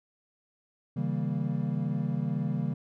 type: chord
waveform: triangle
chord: C# diminished seventh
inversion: none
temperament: equal with one note detuned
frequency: 138.59 / 160.58 / 196 / 233.1 Hz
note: C#3 / E3 / G3 / Bb3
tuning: 0 / -45 / 0 / 0 cents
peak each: -30 / -30 / -32 / -33 dBFS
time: 0.96-2.74 s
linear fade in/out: 10 ms
effects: none